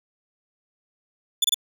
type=tone bursts; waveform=sawtooth; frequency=3481 Hz; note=A7; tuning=19 cents flat; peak=-14 dBFS; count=3; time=1.42-1.544 s; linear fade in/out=5 ms; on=24 ms; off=26 ms; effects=none